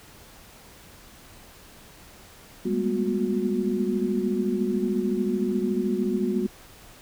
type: tone cluster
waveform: sine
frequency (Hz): 197.8 / 211.5 / 234.9 / 243.5 / 363.7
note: G3 / G#3 / A#3 / B3 / F#4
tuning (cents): +16 / +32 / +13 / -24 / -30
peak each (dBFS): -28 / -29 / -34 / -29 / -27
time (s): 2.65-6.47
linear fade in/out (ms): 10
effects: pink hiss -49 dBFS RMS until 7.01 s